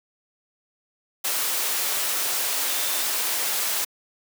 sine tone in noise, 3570 Hz, A7, 24 cents sharp, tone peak -36 dBFS, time 2.69-3.03 s, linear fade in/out 10 ms, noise white, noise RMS -25 dBFS, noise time 1.24-3.85 s, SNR -14 dB, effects high-pass 400 Hz 12 dB/octave

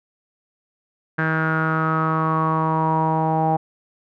sawtooth tone with low-pass filter sweep, 159.3 Hz, D#3, 41 cents sharp, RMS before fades -20 dBFS, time 1.18-3.57 s, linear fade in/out 10 ms, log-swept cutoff 1600 to 800 Hz, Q 8.1, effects none

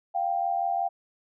sine tone pair together, 698.5 / 784 Hz, F5 / G5, 0 / 0 cents, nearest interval major second, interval 200 cents, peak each -27 dBFS, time 0.14-0.89 s, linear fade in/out 20 ms, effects none

